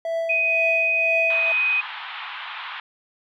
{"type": "tone with tremolo", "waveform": "triangle", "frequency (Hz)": 661, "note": "E5", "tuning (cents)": 5, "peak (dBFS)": -19, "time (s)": [0.05, 1.52], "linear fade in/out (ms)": 2, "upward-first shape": "triangle", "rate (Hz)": 2, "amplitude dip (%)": 70}
{"type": "tone", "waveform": "sine", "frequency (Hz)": 2504, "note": "D#7", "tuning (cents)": 10, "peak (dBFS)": -18, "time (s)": [0.29, 1.81], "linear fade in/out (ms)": 10}
{"type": "band-pass noise", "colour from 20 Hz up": "pink", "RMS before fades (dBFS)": -34, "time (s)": [1.3, 2.8], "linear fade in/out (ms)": 2, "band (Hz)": [850, 3600], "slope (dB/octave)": 48}
{"effects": []}